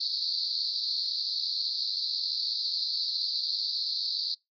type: band-pass noise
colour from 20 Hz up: white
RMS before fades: -31 dBFS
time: 0-4.35 s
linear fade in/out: 10 ms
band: 4100 to 4700 Hz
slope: 96 dB/octave
effects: noise-tail reverb RT60 0.2 s tail -26 dB re dry